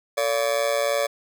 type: tone with amplitude modulation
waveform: 40% pulse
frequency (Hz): 572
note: D5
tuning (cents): -46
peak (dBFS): -16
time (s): 0.17-1.07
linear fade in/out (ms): 10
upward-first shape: sine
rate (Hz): 123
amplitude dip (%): 85
effects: none